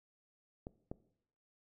clicks, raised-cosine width 2 ms, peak -30 / -28 dBFS, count 2, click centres 0.669 / 0.915 s, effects noise-tail reverb RT60 0.7 s tail -19 dB re dry

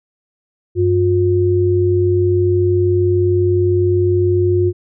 sine tone pair together, 96.57 / 357.1 Hz, G2 / F4, -25 / +39 cents, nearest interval octave + major seventh, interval 2264 cents, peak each -15 / -13 dBFS, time 0.75-4.73 s, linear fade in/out 50 ms, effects none

